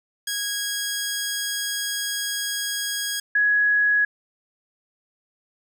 10% pulse / sine tone pair in turn, 1650 / 1674 Hz, G#6 / G#6, -12 / +13 cents, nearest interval unison, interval 25 cents, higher second, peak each -16 / -16 dBFS, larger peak neither, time 0.27-3.2 / 3.35-4.05 s, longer first, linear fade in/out 5 ms, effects none

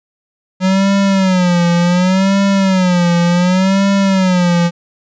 square tone with vibrato, 184.5 Hz, F#3, 5 cents flat, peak -10 dBFS, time 0.6-4.71 s, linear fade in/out 50 ms, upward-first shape sine, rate 0.68 Hz, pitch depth 120 cents each way, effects resampled to 16000 Hz

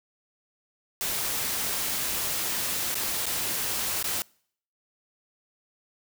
white noise with dropouts, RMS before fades -29 dBFS, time 1.01-4.22 s, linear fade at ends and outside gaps 0 ms, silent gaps 2.944-2.954 / 3.257-3.265 / 4.027-4.042 s, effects noise-tail reverb RT60 0.6 s tail -26 dB re dry

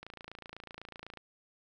click train, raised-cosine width 0.3 ms, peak -29 dBFS, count 33, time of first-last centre 0.03-1.173 s, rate 28 Hz, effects none

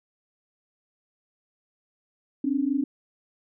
sine tone pair together, 264.8 / 290 Hz, C4 / D4, +21 / -22 cents, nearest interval major second, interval 157 cents, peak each -25 dBFS, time 2.44-2.84 s, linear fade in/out 5 ms, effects none

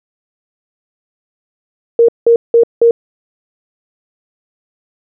sine tone bursts, 466.2 Hz, A#4, in tune, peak -4 dBFS, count 4, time 1.99-2.91 s, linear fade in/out 2 ms, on 95 ms, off 180 ms, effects none

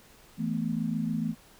sine chord, E suspended fourth, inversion none, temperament equal, 164.81 / 220 / 246.9 Hz, E3 / A3 / B3, 0 / 0 / 0 cents, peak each -32 / -30 / -33 dBFS, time 0.37-1.35 s, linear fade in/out 50 ms, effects pink hiss -56 dBFS RMS until 1.59 s

